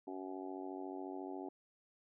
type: harmonic tone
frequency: 94.1 Hz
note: F#2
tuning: 30 cents sharp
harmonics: 3 / 4 / 5 / 6 / 7 / 8 / 9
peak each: -46 / -46 / -57 / -59 / -53 / -52 / -53 dBFS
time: 0.07-1.49 s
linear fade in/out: 5 ms
effects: none